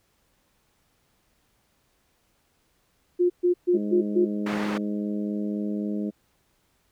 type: tone bursts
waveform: sine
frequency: 355 Hz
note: F4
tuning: 28 cents sharp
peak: -17 dBFS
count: 5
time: 3.19-4.26 s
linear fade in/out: 20 ms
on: 110 ms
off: 130 ms
type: harmonic tone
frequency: 103.83 Hz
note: G#2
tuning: in tune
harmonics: 2 / 3 / 4 / 5 / 6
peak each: -27 / -32 / -37 / -41 / -43 dBFS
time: 3.73-6.11 s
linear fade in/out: 20 ms
type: band-pass noise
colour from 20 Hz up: white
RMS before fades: -33 dBFS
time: 4.46-4.78 s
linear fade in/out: 5 ms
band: 130 to 1600 Hz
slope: 12 dB/octave
effects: pink hiss -68 dBFS RMS until 6.91 s